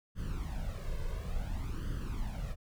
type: noise with flanger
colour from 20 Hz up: brown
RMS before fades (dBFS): -36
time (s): 0.15-2.56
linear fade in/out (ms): 50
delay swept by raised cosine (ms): 0.63 to 1.93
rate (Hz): 0.57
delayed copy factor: +0.75
effects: none